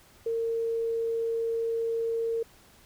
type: tone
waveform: sine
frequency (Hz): 457.6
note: A#4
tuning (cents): -32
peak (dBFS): -26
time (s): 0.26-2.43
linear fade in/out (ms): 5
effects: pink hiss -57 dBFS RMS until 2.85 s